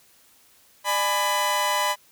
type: chord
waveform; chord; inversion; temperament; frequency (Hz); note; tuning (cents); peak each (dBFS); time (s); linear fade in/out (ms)
sawtooth; G# diminished; second; just; 598 / 830.6 / 996.7; D5 / G#5 / B5; +31 / 0 / +16; -25 / -25 / -19; 0.84-1.96; 50
effects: white hiss -57 dBFS RMS until 2.11 s